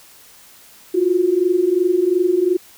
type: tone pair together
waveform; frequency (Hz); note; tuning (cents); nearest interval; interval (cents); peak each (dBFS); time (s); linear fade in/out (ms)
sine; 343.1 / 365.9; F4 / F#4; -31 / -19; minor second; 112; -18 / -15; 0.94-2.57; 10
effects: white hiss -46 dBFS RMS until 2.77 s